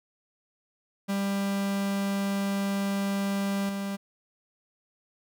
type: tone with level steps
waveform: 45% pulse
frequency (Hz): 198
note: G3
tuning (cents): +18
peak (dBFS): -26 / -30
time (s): 1.08-3.97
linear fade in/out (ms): 20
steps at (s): 3.69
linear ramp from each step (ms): 2
effects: none